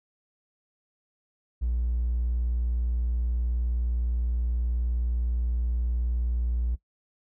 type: tone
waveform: triangle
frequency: 59.6 Hz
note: A#1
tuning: 39 cents sharp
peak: -21 dBFS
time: 1.61-6.76 s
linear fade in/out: 20 ms
effects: noise-tail reverb RT60 0.1 s tail -20 dB re dry + tanh soft clip ceiling -19 dBFS